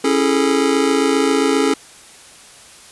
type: chord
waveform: square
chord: A major seventh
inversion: first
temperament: just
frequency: 275 / 330 / 412.5 / 440 Hz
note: C#4 / E4 / G#4 / A4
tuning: -14 / +2 / -12 / 0 cents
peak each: -18 / -23 / -20 / -20 dBFS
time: 0.04-1.74 s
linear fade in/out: 5 ms
effects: white hiss -42 dBFS RMS until 2.91 s + resampled to 24000 Hz